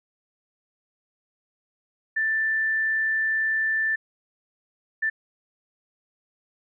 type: tone bursts at uneven times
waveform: sine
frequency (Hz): 1769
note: A6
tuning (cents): +9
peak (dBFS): -21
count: 2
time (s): 2.16-3.96 / 5.02-5.1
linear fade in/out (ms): 10
effects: none